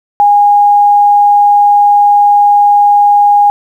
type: tone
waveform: sine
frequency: 820 Hz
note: G#5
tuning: 22 cents flat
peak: -3 dBFS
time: 0.2-3.5 s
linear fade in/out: 0 ms
effects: 7-bit